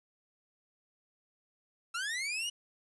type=linear sweep; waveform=sawtooth; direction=up; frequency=1318.5 to 2960 Hz; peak=-30 dBFS; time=1.94-2.5 s; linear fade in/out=10 ms; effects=resampled to 24000 Hz + 10-bit